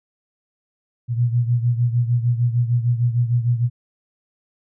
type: beating tone pair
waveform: sine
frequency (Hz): 118.7 / 125.3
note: A#2 / B2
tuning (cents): +32 / +25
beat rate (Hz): 6.6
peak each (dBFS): -17 / -22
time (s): 1.08-3.7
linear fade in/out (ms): 50
effects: none